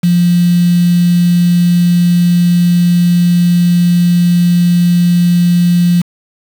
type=tone with quantisation; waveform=sine; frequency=174.61 Hz; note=F3; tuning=in tune; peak=-6 dBFS; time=0.03-6.02 s; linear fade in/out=10 ms; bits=4; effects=none